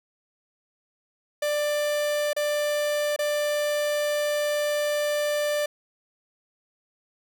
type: tone with dropouts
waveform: 45% pulse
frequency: 591 Hz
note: D5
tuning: 11 cents sharp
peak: -23 dBFS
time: 1.42-5.66 s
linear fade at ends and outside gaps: 5 ms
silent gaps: 2.332-2.364 / 3.163-3.189 s
effects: none